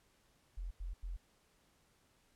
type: tone bursts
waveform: sine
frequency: 43.38 Hz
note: F1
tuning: 11 cents flat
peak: -39 dBFS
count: 3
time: 0.57-1.168 s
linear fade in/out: 10 ms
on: 140 ms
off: 89 ms
effects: pink hiss -72 dBFS RMS until 2.35 s + low-pass 12000 Hz 12 dB/octave